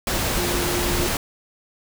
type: tone in noise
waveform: sine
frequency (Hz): 351.7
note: F4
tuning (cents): +12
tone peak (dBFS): -26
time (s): 0.37-1.07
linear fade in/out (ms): 2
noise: pink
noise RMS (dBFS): -23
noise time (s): 0.07-1.17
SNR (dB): -6
effects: none